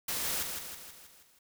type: noise with echo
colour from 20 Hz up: white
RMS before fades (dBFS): -34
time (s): 0.08-0.43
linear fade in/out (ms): 5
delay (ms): 160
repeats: 6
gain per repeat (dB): -5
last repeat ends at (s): 1.39
effects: none

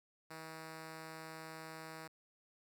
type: tone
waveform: 5% pulse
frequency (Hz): 160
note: D#3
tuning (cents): +49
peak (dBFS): -36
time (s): 0.3-2.08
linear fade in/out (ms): 10
effects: none

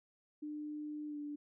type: tone with pitch glide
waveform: sine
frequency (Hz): 299.8 to 293.3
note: D4 to D4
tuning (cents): +36 to -2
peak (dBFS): -40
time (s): 0.42-1.36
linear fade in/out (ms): 10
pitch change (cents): -38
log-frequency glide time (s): 1.07-1.18
effects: none

